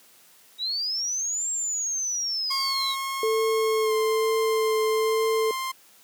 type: linear two-way sweep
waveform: sine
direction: up then down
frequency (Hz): 3771 to 7510 to 3771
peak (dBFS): -25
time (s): 0.58-2.96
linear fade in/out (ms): 50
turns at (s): 1.5
type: tone with pitch glide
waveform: sawtooth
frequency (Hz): 1082 to 1051.2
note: C#6 to C6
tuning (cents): -42 to +8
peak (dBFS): -24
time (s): 2.5-5.72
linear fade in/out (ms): 10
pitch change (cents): -50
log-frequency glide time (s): 3.82-3.93
type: tone with vibrato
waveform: sine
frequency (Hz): 441.2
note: A4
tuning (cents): +5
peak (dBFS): -21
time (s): 3.23-5.51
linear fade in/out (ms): 2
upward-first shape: triangle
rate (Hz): 1.1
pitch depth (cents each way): 18
effects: white hiss -55 dBFS RMS until 6.03 s + high-pass 150 Hz 12 dB/octave